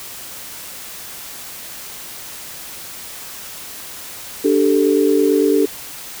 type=chord; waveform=sine; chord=D suspended fourth; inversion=none; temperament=just; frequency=293.7 / 391.6 / 440.5 Hz; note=D4 / G4 / A4; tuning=0 / -2 / +2 cents; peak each=-16 dBFS; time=4.44-5.66 s; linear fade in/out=10 ms; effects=white hiss -33 dBFS RMS until 6.2 s